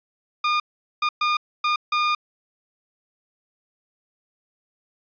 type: tone bursts at uneven times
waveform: sawtooth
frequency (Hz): 1215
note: D#6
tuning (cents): -42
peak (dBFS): -15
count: 5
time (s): 0.44-0.6 / 1.02-1.09 / 1.21-1.37 / 1.64-1.76 / 1.92-2.15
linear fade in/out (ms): 5
effects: resampled to 11025 Hz + 9-bit